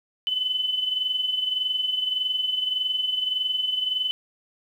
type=tone with amplitude modulation; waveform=sine; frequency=3019 Hz; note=F#7; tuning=34 cents sharp; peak=-20 dBFS; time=0.27-4.11 s; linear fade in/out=0 ms; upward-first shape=sine; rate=21.7 Hz; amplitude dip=60%; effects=9-bit